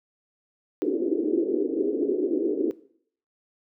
pink band-pass noise, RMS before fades -25 dBFS, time 0.82-2.71 s, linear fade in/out 0 ms, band 300 to 420 Hz, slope 48 dB/octave, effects noise-tail reverb RT60 0.6 s tail -19 dB re dry

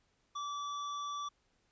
square tone, 1157 Hz, D6, 26 cents flat, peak -38 dBFS, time 0.35-1.29 s, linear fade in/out 10 ms, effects pink hiss -75 dBFS RMS until 1.71 s + resampled to 16000 Hz

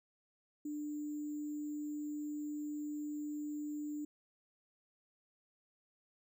sine tone with sample-and-hold, 297.3 Hz, D4, 21 cents sharp, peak -38 dBFS, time 0.65-4.05 s, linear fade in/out 5 ms, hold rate 7350 Hz, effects none

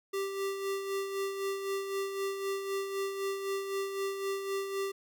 square tone with tremolo, 392 Hz, G4, in tune, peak -31 dBFS, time 0.13-4.92 s, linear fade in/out 10 ms, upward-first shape sine, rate 3.9 Hz, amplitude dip 50%, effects none

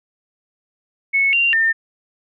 sine tone with pitch steps, 2202 / 2771 / 1807 Hz, C#7 / F7 / A6, -12 / -14 / +46 cents, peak -13 dBFS, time 1.13-1.73 s, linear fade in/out 20 ms, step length 200 ms, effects none

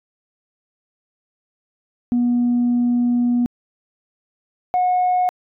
sine tone pair in turn, 242.2 / 727.7 Hz, B3 / F#5, -34 / -29 cents, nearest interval octave + perfect fifth, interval 1905 cents, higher second, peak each -13 dBFS, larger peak neither, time 2.12-3.46 / 4.74-5.29 s, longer first, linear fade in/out 0 ms, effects tanh soft clip ceiling -12 dBFS

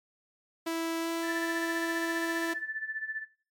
sawtooth tone with pitch glide, 329.6 to 332.1 Hz, E4 to E4, 0 to +13 cents, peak -26 dBFS, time 0.66-2.54 s, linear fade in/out 10 ms, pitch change +13 cents, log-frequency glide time 1-1.09 s
sine tone with tremolo, 1756 Hz, A6, 4 cents flat, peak -30 dBFS, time 1.22-3.26 s, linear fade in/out 50 ms, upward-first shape sine, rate 15 Hz, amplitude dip 75%
effects noise-tail reverb RT60 0.4 s tail -17 dB re dry + MP3 96 kbps

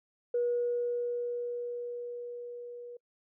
sine tone with level ramp, 482.2 Hz, B4, 41 cents flat, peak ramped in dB -25 to -42 dBFS, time 0.34-2.97 s, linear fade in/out 5 ms, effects noise-tail reverb RT60 0.1 s tail -25 dB re dry + tanh soft clip ceiling -21 dBFS

